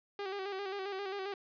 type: tone with vibrato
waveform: sawtooth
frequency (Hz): 392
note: G4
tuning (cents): 0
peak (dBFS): -33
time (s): 0.19-1.34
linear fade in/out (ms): 2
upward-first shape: square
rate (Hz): 7.5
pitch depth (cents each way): 52
effects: resampled to 11025 Hz + 12-bit